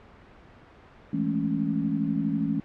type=chord; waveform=sine; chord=A major seventh; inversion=second; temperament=equal; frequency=164.81 / 207.7 / 220 / 277.2 Hz; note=E3 / G#3 / A3 / C#4; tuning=0 / 0 / 0 / 0 cents; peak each=-30 / -30 / -30 / -28 dBFS; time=1.13-2.6 s; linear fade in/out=5 ms; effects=pink hiss -51 dBFS RMS until 2.64 s + low-pass 2000 Hz 12 dB/octave